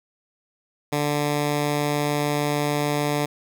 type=tone; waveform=10% pulse; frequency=146.83 Hz; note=D3; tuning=in tune; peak=-13 dBFS; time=0.92-3.26 s; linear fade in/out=10 ms; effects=none